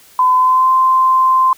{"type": "tone with pitch glide", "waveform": "sine", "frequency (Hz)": [1015, 1040.5], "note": ["B5", "C6"], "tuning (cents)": [47, -10], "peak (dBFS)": -8, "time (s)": [0.19, 1.53], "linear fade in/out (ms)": 2, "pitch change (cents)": 43, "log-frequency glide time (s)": [0.35, 0.71], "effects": ["white hiss -45 dBFS RMS until 1.57 s"]}